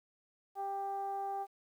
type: tone with low-pass filter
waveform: 15% pulse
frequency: 394.6 Hz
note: G4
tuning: 11 cents sharp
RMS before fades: -38 dBFS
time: 0.55-1.47 s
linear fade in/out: 50 ms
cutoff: 800 Hz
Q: 4
effects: 11-bit